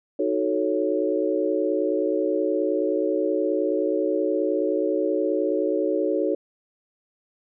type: chord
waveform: sine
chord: D# half-diminished seventh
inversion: none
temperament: equal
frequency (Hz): 311.1 / 370 / 440 / 554.4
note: D#4 / F#4 / A4 / C#5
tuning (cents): 0 / 0 / 0 / 0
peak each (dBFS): -26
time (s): 0.19-6.35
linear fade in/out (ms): 5
effects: none